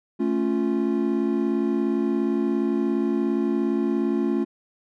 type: chord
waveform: triangle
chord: A augmented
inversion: none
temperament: equal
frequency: 220 / 277.2 / 349.2 Hz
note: A3 / C#4 / E#4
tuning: 0 / 0 / 0 cents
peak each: -23 dBFS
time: 0.19-4.45 s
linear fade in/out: 20 ms
effects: none